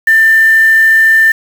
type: tone with quantisation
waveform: sine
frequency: 1787 Hz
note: A6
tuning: 26 cents sharp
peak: -4 dBFS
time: 0.07-1.32 s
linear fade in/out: 5 ms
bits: 4
effects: none